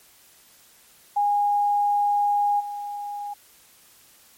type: tone with level steps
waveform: sine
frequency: 820 Hz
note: G#5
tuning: 22 cents flat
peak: -18 / -29 dBFS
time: 1.16-3.34 s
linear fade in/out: 10 ms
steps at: 2.59 s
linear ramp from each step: 20 ms
effects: white hiss -54 dBFS RMS until 4.37 s + MP3 64 kbps